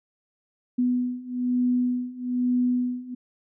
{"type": "beating tone pair", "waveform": "sine", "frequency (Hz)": [247.3, 248.4], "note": ["B3", "B3"], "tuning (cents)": [3, 10], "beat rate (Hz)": 1.1, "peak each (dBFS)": [-26, -24], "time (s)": [0.78, 3.15], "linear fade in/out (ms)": 10, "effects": []}